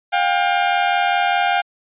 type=tone pair together; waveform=sawtooth; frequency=711 / 796 Hz; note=F5 / G5; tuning=+31 / +26 cents; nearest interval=major second; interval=195 cents; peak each=-14 dBFS; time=0.12-1.62 s; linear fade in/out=20 ms; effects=resampled to 8000 Hz